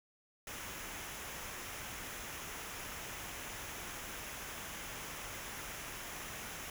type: noise with comb filter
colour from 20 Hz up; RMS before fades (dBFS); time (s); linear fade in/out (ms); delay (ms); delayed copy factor
pink; -45; 0.47-6.7; 2; 0.23; -0.5
effects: none